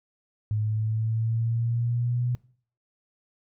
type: exponential sweep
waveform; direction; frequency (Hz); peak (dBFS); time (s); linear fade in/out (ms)
sine; up; 106.4 to 123.47; -23; 0.51-2.35; 0
effects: noise-tail reverb RT60 0.5 s tail -22 dB re dry